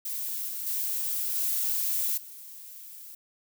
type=noise with level steps; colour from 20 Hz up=violet; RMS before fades=-33 / -35 / -30 / -28 / -45 dBFS; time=0.05-3.15 s; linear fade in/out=5 ms; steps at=0.48 / 0.66 / 1.35 / 2.17 s; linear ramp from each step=10 ms; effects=none